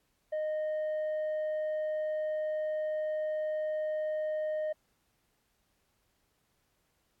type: tone with tanh clipping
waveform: sine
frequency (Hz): 617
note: D#5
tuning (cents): -15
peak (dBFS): -31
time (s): 0.32-4.73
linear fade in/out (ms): 10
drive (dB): 3
effects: pink hiss -75 dBFS RMS until 7.2 s + AAC 64 kbps